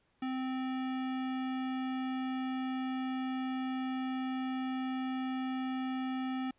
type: tone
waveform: square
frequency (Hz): 259.8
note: C4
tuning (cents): -12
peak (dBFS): -34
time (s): 0.22-6.51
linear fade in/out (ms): 5
effects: pink hiss -73 dBFS RMS until 6.58 s + resampled to 8000 Hz

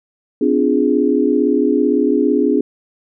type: chord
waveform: sine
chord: D half-diminished seventh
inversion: third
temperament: equal with one note detuned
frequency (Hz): 255.9 / 293.7 / 349.2 / 415.3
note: C4 / D4 / F4 / Ab4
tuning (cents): -38 / 0 / 0 / 0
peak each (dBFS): -17 / -16 / -20 / -17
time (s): 0.41-2.61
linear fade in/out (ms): 5
effects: none

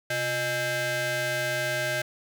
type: ring-modulated tone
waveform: sawtooth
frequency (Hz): 484.7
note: B4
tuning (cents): -32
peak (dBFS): -19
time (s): 0.1-2.02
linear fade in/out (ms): 5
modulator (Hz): 1100
effects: none

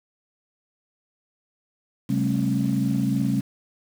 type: tone cluster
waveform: sine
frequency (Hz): 133.2 / 192.7 / 215.9 / 271.9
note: C3 / G3 / A3 / C#4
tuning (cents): +31 / -29 / -33 / -33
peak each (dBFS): -25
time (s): 2.09-3.41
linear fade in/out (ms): 10
effects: tanh soft clip ceiling -12 dBFS + 7-bit

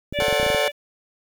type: clicks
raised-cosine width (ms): 3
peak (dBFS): -17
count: 10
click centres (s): 0.126 / 0.189 / 0.222 / 0.283 / 0.327 / 0.399 / 0.43 / 0.465 / 0.502 / 0.547
type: harmonic tone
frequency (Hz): 581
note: D5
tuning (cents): -19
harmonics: 1 / 3 / 4 / 5 / 6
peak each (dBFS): -22 / -31 / -28 / -30 / -32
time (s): 0.13-0.72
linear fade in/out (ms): 50
type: chord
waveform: sawtooth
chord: F# diminished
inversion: first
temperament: just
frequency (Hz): 444 / 532.8 / 740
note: A4 / C5 / F#5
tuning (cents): +16 / +31 / 0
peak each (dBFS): -22 / -24 / -24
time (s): 0.2-0.68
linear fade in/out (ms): 0
effects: 8-bit

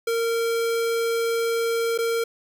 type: tone with dropouts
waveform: square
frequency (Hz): 460.8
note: A#4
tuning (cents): -20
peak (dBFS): -22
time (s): 0.07-2.24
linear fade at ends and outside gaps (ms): 5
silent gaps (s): 1.978-1.986
effects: none

